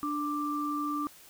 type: tone pair together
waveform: sine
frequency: 294.7 / 1178.8 Hz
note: D4 / D6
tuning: +6 / +6 cents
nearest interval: 2 octaves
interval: 2400 cents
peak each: -32 / -32 dBFS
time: 0.03-1.07 s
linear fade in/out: 0 ms
effects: white hiss -54 dBFS RMS until 1.29 s